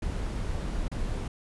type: noise with dropouts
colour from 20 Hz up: brown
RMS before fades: -31 dBFS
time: 0.02-1.28 s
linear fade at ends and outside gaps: 5 ms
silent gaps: 0.882-0.915 s
effects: resampled to 24000 Hz